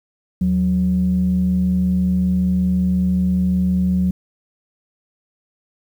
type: tone pair together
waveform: sine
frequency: 77.78 / 183.19 Hz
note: D#2 / F#3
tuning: 0 / -17 cents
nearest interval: octave + minor third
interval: 1483 cents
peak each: -22 / -14 dBFS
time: 0.41-4.11 s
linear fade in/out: 5 ms
effects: tanh soft clip ceiling -9 dBFS + 8-bit